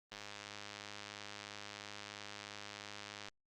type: click train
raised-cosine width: 0.2 ms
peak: -29 dBFS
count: 327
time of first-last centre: 0.12-3.285 s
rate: 103 Hz
effects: Opus 24 kbps